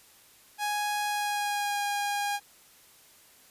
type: tone with pitch glide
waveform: sawtooth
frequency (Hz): 830.6 to 815.4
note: G#5 to G#5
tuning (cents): 0 to -32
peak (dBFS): -24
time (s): 0.58-2.4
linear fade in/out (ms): 50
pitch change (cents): -32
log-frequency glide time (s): 1.06-1.82
effects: white hiss -57 dBFS RMS until 3.5 s + resampled to 32000 Hz